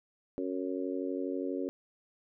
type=harmonic tone; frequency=92.3 Hz; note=F#2; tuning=4 cents flat; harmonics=3 / 4 / 5 / 6; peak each=-35 / -37 / -39 / -41 dBFS; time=0.38-1.69 s; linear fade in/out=0 ms; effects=none